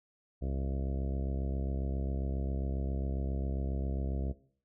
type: harmonic tone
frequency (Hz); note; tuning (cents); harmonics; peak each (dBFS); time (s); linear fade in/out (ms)
67.4; C#2; -48; 1 / 2 / 3 / 4 / 5 / 6 / 7 / 8 / 9 / 10; -33 / -39 / -43 / -45 / -47 / -49 / -50 / -51 / -52 / -53; 0.41-4.33; 20
effects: noise-tail reverb RT60 0.5 s tail -17 dB re dry